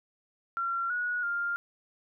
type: tone with pitch steps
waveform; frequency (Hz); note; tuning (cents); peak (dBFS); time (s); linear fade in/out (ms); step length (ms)
sine; 1370 / 1458 / 1400; F6 / F#6 / F6; -34 / -26 / +4; -28; 0.57-1.56; 0; 330
effects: none